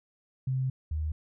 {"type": "tone pair in turn", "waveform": "sine", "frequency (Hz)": [130.81, 77.22], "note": ["C3", "D#2"], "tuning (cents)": [0, -13], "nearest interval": "major sixth", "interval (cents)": 913, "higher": "first", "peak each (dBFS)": [-26, -28], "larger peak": "first", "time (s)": [[0.47, 0.7], [0.91, 1.12]], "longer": "first", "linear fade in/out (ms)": 5, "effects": []}